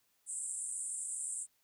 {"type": "band-pass noise", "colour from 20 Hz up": "pink", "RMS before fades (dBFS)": -40, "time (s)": [0.26, 1.47], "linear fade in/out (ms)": 50, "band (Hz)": [7700, 9500], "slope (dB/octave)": 96, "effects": ["white hiss -75 dBFS RMS until 1.63 s"]}